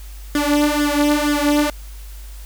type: tone with flanger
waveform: sawtooth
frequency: 293.7 Hz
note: D4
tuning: in tune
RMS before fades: -17 dBFS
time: 0.35-1.7 s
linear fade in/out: 2 ms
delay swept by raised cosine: 0.58 to 3.78 ms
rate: 2.1 Hz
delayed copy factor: +0.8
effects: added 50 Hz sine -32 dBFS peak until 2.45 s + white hiss -45 dBFS RMS until 2.45 s